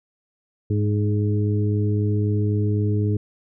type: harmonic tone with a mistuned harmonic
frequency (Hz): 103.83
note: G#2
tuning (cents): 0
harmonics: 1 / 2 / 3 / 4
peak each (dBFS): -19 / -28 / -28 / -29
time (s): 0.7-3.17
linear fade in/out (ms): 5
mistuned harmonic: 4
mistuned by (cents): +16
effects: none